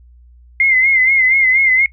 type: tone with vibrato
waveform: sine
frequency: 2093 Hz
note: C7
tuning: in tune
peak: -9 dBFS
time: 0.6-1.86 s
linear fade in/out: 2 ms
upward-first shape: sine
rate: 4.2 Hz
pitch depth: 65 cents each way
effects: noise-tail reverb RT60 0.1 s tail -18 dB re dry + added 60 Hz sine -41 dBFS peak until 1.92 s